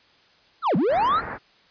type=linear two-way sweep; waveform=triangle; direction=down then up; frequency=1439 to 148.6 to 1439 Hz; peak=-16 dBFS; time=0.62-1.22 s; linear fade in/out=50 ms; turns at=0.76 s
type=low-pass noise; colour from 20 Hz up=white; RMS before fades=-33 dBFS; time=0.88-1.39 s; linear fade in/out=50 ms; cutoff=1900 Hz; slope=48 dB/octave
effects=white hiss -57 dBFS RMS until 1.7 s + resampled to 11025 Hz